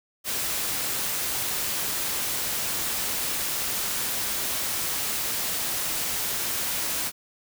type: noise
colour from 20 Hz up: white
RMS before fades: -28 dBFS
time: 0.24-7.12 s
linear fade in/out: 50 ms
effects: none